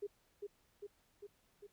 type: tone with echo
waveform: sine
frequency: 407.7 Hz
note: G#4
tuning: 32 cents flat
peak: -38 dBFS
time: 0.02-0.07 s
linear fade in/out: 10 ms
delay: 400 ms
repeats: 4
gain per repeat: -3 dB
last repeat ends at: 1.67 s
effects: pink hiss -74 dBFS RMS until 1.72 s